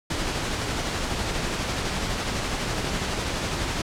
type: noise with tremolo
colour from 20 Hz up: pink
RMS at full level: -26 dBFS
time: 0.1-3.82 s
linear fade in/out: 5 ms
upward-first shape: sine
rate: 12 Hz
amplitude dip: 25%
effects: low-pass 7000 Hz 12 dB/octave